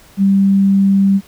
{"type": "tone", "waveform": "sine", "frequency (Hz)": 196, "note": "G3", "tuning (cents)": 0, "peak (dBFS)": -8, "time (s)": [0.17, 1.21], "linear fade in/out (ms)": 50, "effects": ["pink hiss -45 dBFS RMS until 1.27 s"]}